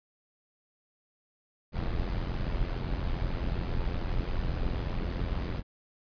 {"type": "noise with amplitude modulation", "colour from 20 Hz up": "brown", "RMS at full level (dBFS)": -28, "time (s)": [1.72, 5.63], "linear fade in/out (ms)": 50, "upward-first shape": "sine", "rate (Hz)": 87.3, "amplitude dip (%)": 65, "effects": ["resampled to 11025 Hz"]}